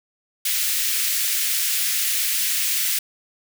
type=high-pass noise; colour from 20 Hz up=white; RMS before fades=-22 dBFS; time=0.45-2.99 s; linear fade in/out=5 ms; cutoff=1800 Hz; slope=24 dB/octave; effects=none